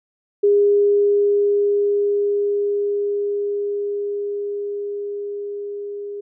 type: tone with level ramp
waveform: sine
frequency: 407.6 Hz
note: G#4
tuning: 32 cents flat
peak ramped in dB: -11 to -27 dBFS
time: 0.43-6.21 s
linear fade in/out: 10 ms
effects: none